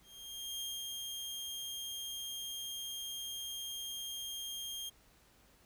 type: tone with ADSR envelope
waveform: sawtooth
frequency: 3215 Hz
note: G7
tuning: 43 cents sharp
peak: -35 dBFS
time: 0.02-4.9 s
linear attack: 590 ms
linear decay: 210 ms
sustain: -2 dB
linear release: 15 ms
effects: added 50 Hz sine -70 dBFS peak until 5.65 s + pink hiss -66 dBFS RMS until 5.65 s